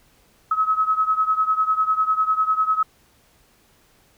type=beating tone pair; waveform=sine; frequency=1280 / 1290 Hz; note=D#6 / E6; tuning=+49 / -38 cents; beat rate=10 Hz; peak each=-19 / -22 dBFS; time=0.51-2.83 s; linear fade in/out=5 ms; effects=pink hiss -58 dBFS RMS until 4.17 s